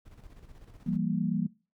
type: noise with tremolo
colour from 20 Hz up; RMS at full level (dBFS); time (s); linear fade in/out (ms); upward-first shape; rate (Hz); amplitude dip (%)
brown; -49; 0.05-0.98; 10; square; 16; 55
type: chord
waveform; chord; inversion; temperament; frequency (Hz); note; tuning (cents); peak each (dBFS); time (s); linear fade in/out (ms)
sine; E diminished; none; equal with one note detuned; 167.89 / 196 / 233.1; E3 / G3 / Bb3; +32 / 0 / 0; -31; 0.86-1.47; 10
effects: noise-tail reverb RT60 0.3 s tail -19 dB re dry